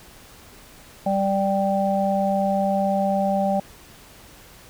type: harmonic tone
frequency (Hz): 196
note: G3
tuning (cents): 0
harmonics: 1 / 3 / 4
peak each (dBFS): -23 / -23 / -23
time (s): 1.06-3.6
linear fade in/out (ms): 5
effects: pink hiss -47 dBFS RMS until 4.69 s